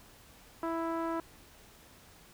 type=tone with low-pass filter; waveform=sawtooth; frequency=330.1 Hz; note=E4; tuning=2 cents sharp; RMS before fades=-34 dBFS; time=0.63-1.2 s; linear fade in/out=2 ms; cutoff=1200 Hz; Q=2.3; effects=pink hiss -57 dBFS RMS until 2.33 s